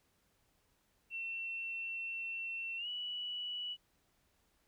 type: tone with pitch glide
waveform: sine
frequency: 2702 to 2947 Hz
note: E7 to F#7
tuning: +42 to -8 cents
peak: -38 dBFS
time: 1.1-3.77 s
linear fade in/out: 50 ms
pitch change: +150 cents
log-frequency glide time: 2.77-2.88 s
effects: pink hiss -75 dBFS RMS until 4.67 s